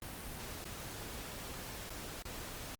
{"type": "noise with dropouts", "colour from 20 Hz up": "pink", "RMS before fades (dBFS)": -45, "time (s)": [0.02, 2.75], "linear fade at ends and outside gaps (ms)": 2, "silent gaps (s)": [[0.643, 0.653], [1.895, 1.903], [2.224, 2.252]], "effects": ["Opus 32 kbps"]}